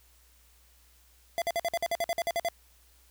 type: tone bursts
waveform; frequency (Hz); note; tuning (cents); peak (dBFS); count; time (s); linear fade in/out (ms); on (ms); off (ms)
square; 679; F5; -49; -27; 13; 1.38-2.486; 0; 38; 51
effects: added 60 Hz sine -61 dBFS peak until 3.1 s + white hiss -63 dBFS RMS until 3.1 s